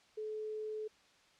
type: tone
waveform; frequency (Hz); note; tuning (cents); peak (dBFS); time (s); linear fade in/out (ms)
sine; 430.8; A4; -37; -38; 0.17-0.88; 10
effects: white hiss -66 dBFS RMS until 1.39 s + low-pass 5000 Hz 12 dB/octave